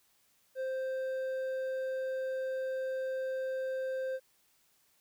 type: tone with hard clipping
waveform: sine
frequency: 523.3 Hz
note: C5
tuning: in tune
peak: -34 dBFS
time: 0.55-4.2 s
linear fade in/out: 50 ms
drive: 5 dB
effects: white hiss -70 dBFS RMS until 5 s